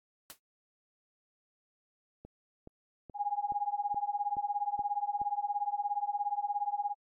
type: noise with exponential decay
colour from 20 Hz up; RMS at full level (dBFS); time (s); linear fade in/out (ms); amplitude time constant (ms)
white; -42; 0.3-0.39; 0; 19
type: click train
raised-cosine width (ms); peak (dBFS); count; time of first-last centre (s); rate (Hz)
2; -34; 8; 2.25-5.216; 2.36
type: tone with tremolo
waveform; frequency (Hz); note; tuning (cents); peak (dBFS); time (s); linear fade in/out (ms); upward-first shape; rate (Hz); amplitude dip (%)
sine; 820; G#5; -22; -26; 3.14-6.95; 50; triangle; 17; 100
effects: AAC 64 kbps